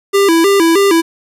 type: tone with vibrato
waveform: square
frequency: 362.7 Hz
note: F#4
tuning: 34 cents flat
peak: -8 dBFS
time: 0.13-1.02 s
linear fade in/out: 20 ms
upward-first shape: square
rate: 3.2 Hz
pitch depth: 160 cents each way
effects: resampled to 32000 Hz + 7-bit